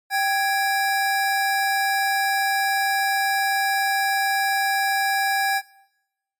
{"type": "tone pair together", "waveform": "square", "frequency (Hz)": [784, 1661.2], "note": ["G5", "G#6"], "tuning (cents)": [0, 0], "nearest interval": "octave + minor second", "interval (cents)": 1300, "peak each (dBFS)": [-22, -23], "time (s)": [0.1, 5.62], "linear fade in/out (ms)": 50, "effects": ["noise-tail reverb RT60 0.9 s tail -22 dB re dry", "MP3 96 kbps"]}